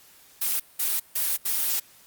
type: noise bursts at uneven times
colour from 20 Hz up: blue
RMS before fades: -25 dBFS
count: 4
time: 0.41-0.6 / 0.79-1 / 1.15-1.37 / 1.45-1.8 s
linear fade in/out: 10 ms
effects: white hiss -54 dBFS RMS until 2.06 s + Opus 48 kbps